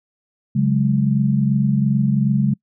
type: chord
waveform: sine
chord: C# suspended fourth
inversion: none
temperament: equal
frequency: 138.59 / 185 / 207.7 Hz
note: C#3 / F#3 / G#3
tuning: 0 / 0 / 0 cents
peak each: -17 / -22 / -18 dBFS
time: 0.55-2.54 s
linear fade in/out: 10 ms
effects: noise-tail reverb RT60 0.1 s tail -26 dB re dry